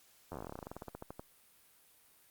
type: slowing click train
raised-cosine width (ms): 1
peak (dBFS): -29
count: 24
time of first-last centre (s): 0.32-1.195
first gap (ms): 11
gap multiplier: 1.1
effects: white hiss -65 dBFS RMS until 2.3 s + Opus 48 kbps